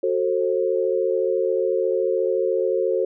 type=chord; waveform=sine; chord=F# diminished; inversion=none; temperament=just; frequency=370 / 444 / 532.8 Hz; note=F#4 / A4 / C5; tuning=0 / +16 / +31 cents; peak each=-23 dBFS; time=0.03-3.05 s; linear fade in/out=5 ms; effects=none